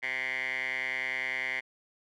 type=tone with band-pass filter; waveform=10% pulse; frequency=130 Hz; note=C3; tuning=11 cents flat; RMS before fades=-33 dBFS; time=0.02-1.61 s; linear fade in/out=20 ms; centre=2100 Hz; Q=7.6; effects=none